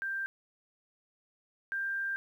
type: tone pair in turn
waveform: sine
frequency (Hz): 1580 / 1586.7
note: G6 / G6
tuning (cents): +13 / +21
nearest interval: unison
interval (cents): 8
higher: second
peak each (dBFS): -32 / -31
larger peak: second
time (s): 0.02-0.26 / 1.72-2.16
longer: second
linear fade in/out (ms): 0
effects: 11-bit